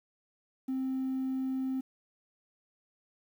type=tone; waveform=triangle; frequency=262.8 Hz; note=C4; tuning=8 cents sharp; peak=-27 dBFS; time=0.68-1.81 s; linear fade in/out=10 ms; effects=tanh soft clip ceiling -26 dBFS + 10-bit